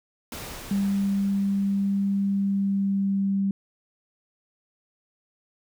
pink noise with exponential decay, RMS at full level -35 dBFS, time 0.32-3.41 s, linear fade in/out 2 ms, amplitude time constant 670 ms
sine tone with pitch glide, 198 to 196.29 Hz, G3 to G3, +18 to +3 cents, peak -21 dBFS, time 0.71-3.51 s, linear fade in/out 2 ms, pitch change -15 cents, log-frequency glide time 2.24-3.15 s
effects none

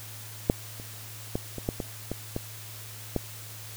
clicks, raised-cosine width 2 ms, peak -6 / -29 / -14 / -21 / -13 / -17 / -17 / -16 / -12 dBFS, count 9, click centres 0.499 / 0.799 / 1.355 / 1.583 / 1.689 / 1.802 / 2.116 / 2.364 / 3.163 s, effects added 108 Hz sine -44 dBFS peak until 3.76 s + white hiss -44 dBFS RMS until 3.76 s

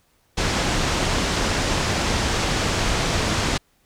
pink low-pass noise, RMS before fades -22 dBFS, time 0.37-3.58 s, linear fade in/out 10 ms, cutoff 7300 Hz, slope 24 dB/octave, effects pink hiss -63 dBFS RMS until 3.85 s

